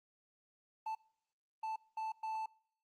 triangle tone bursts at uneven times, 880 Hz, A5, in tune, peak -35 dBFS, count 4, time 0.86-0.95 / 1.63-1.76 / 1.97-2.12 / 2.23-2.46 s, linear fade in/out 5 ms, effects noise-tail reverb RT60 0.6 s tail -25 dB re dry + Opus 24 kbps

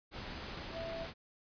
sine tone in noise, 661 Hz, E5, 5 cents sharp, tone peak -40 dBFS, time 0.72-1.08 s, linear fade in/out 50 ms, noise pink, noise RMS -44 dBFS, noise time 0.11-1.14 s, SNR +1 dB, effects resampled to 11025 Hz

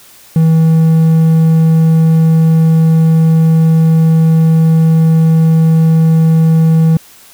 triangle tone, 161.4 Hz, E3, 36 cents flat, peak -3 dBFS, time 0.36-6.97 s, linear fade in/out 2 ms, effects white hiss -40 dBFS RMS until 7.33 s

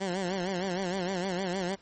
15% pulse tone with vibrato, 185 Hz, F#3, in tune, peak -23 dBFS, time 0-1.76 s, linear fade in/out 20 ms, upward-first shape sine, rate 6.5 Hz, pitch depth 110 cents each way, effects pink hiss -59 dBFS RMS until 1.81 s + MP3 32 kbps

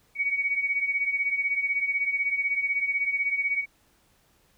sine beating tone pair, 2246 / 2262 Hz, C#7 / C#7, +22 / +34 cents, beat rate 16 Hz, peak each -25 / -30 dBFS, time 0.15-3.66 s, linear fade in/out 50 ms, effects pink hiss -64 dBFS RMS until 4.57 s

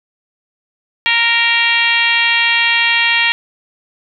harmonic tone with a mistuned harmonic, 466.2 Hz, A#4, in tune, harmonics 2 / 3 / 4 / 5 / 6 / 7 / 8 / 9, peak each -22 / -27 / -16 / -16 / -17 / -18 / -27 / -26 dBFS, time 1.06-3.32 s, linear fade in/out 0 ms, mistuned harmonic 6, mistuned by -20 cents, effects none

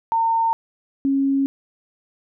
sine tone pair in turn, 910 / 273.8 Hz, A#5 / C#4, -42 / -21 cents, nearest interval octave + major sixth, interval 2079 cents, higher first, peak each -16 dBFS, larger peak neither, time 0.12-0.53 / 1.05-1.46 s, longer neither, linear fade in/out 0 ms, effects none

